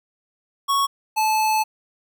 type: tone pair in turn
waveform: square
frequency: 1108.7 / 868.6 Hz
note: C#6 / A5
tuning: 0 / -23 cents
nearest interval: major third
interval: 423 cents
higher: first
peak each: -18 dBFS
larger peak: neither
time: 0.68-0.87 / 1.16-1.64 s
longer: second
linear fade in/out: 20 ms
effects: none